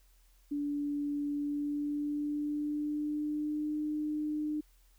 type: tone with pitch glide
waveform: sine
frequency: 289.5 to 302.3 Hz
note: D4 to D#4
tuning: -25 to -50 cents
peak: -31 dBFS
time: 0.51-4.61 s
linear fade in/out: 10 ms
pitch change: +75 cents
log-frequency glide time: 1.32-3.8 s
effects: added 42 Hz sine -61 dBFS peak until 4.98 s + white hiss -70 dBFS RMS until 4.98 s